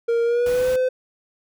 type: tone with pitch glide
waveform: triangle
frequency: 466.2 to 511.3 Hz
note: A#4 to C5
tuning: 0 to -40 cents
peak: -15 dBFS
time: 0.08-0.89 s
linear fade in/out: 10 ms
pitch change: +160 cents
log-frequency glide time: 0.24-0.7 s
type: noise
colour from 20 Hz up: pink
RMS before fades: -35 dBFS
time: 0.46-0.76 s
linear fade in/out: 2 ms
effects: none